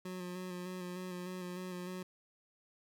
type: tone with vibrato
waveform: 25% pulse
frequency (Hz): 181.3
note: F#3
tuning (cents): -35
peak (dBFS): -37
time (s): 0.05-2.03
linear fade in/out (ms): 5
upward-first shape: square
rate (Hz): 3.3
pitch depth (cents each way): 22
effects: none